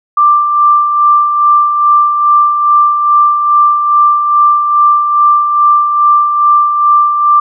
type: tone with tremolo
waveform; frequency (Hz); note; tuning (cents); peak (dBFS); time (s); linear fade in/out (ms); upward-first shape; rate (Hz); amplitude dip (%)
sine; 1181; D6; +9; -3; 0.17-7.4; 5; sine; 2.4; 50
effects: none